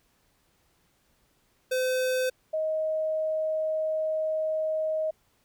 square / sine tone pair in turn, 512 / 628.1 Hz, C5 / D#5, -38 / +16 cents, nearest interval major third, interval 354 cents, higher second, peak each -25 dBFS, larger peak neither, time 1.71-2.3 / 2.53-5.11 s, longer second, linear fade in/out 10 ms, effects pink hiss -68 dBFS RMS until 5.44 s

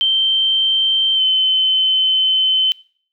sine tone with pitch glide, 3125 to 3062 Hz, G7 to G7, -6 to -41 cents, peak -12 dBFS, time 0.01-2.72 s, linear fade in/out 0 ms, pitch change -35 cents, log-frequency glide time 1.15-1.21 s, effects noise-tail reverb RT60 0.5 s tail -22 dB re dry

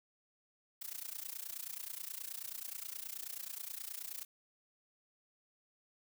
blue noise with amplitude modulation, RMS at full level -41 dBFS, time 0.81-4.25 s, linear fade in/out 10 ms, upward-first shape sine, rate 29.4 Hz, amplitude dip 90%, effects none

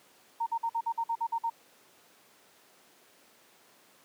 sine tone bursts, 921 Hz, A#5, 21 cents flat, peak -27 dBFS, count 10, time 0.4-1.5 s, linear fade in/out 10 ms, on 65 ms, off 50 ms, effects pink hiss -60 dBFS RMS until 4.04 s + high-pass 300 Hz 12 dB/octave

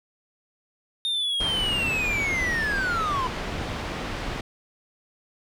triangle linear sweep, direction down, 3673 to 987.8 Hz, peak -22 dBFS, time 1.05-3.27 s, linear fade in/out 0 ms
pink low-pass noise, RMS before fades -31 dBFS, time 1.4-4.41 s, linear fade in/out 5 ms, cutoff 3500 Hz, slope 12 dB/octave
effects none

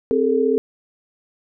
sine tone cluster, 262.1 / 412.7 / 449.3 Hz, C4 / G#4 / A4, +3 / -11 / +36 cents, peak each -21 / -20 / -18 dBFS, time 0.11-0.58 s, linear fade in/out 0 ms, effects none

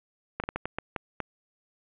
slowing click train, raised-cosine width 0.5 ms, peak -15 dBFS, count 8, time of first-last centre 0.4-1.203 s, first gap 38 ms, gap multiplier 1.36, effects resampled to 8000 Hz + 9-bit

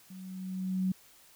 sine tone with level ramp, 187 Hz, F#3, 19 cents sharp, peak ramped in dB -44 to -25 dBFS, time 0.1-0.92 s, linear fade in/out 5 ms, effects white hiss -59 dBFS RMS until 1.35 s

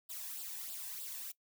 blue noise with flanger, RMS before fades -44 dBFS, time 0.09-1.32 s, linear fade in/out 10 ms, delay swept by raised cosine 0.23 to 1.19 ms, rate 3.2 Hz, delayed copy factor +0.65, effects noise-tail reverb RT60 0.1 s tail -20 dB re dry

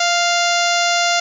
harmonic tone with a mistuned harmonic, 698.5 Hz, F5, in tune, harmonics 1 / 2 / 3 / 4 / 5 / 6 / 7 / 8 / 9 / 10, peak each -18 / -21 / -23 / -24 / -25 / -26 / -26 / -27 / -28 / -28 dBFS, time 0-1.2 s, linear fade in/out 5 ms, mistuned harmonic 1, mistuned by -16 cents, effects 8-bit

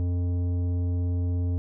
sine tone with tanh clipping, 88.3 Hz, F2, 20 cents sharp, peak -25 dBFS, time 0-1.58 s, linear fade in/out 0 ms, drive 11 dB, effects none

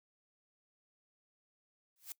blue noise with exponential growth, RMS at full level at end -40 dBFS, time 1.96-2.12 s, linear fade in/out 1 ms, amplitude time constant 33 ms, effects noise-tail reverb RT60 0.1 s tail -22 dB re dry

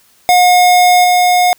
square tone with level steps, 720 Hz, F#5, 47 cents flat, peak -6 / -8 dBFS, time 0.29-1.53 s, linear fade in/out 0 ms, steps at 1.04 s, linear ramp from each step 2 ms, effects white hiss -50 dBFS RMS until 1.58 s

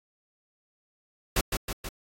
pink noise with echo, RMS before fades -24 dBFS, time 1.36-1.41 s, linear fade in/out 5 ms, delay 160 ms, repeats 3, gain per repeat -4 dB, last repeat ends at 1.89 s, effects AAC 64 kbps

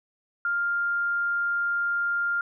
sine tone, 1400 Hz, F6, 4 cents sharp, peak -23 dBFS, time 0.45-2.41 s, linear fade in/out 2 ms, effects none

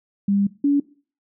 sine tone pair in turn, 200 / 284.5 Hz, G3 / C#4, +35 / +45 cents, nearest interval tritone, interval 610 cents, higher second, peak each -16 / -14 dBFS, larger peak second, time 0.28-0.47 / 0.64-0.8 s, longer first, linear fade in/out 5 ms, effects noise-tail reverb RT60 0.4 s tail -20 dB re dry

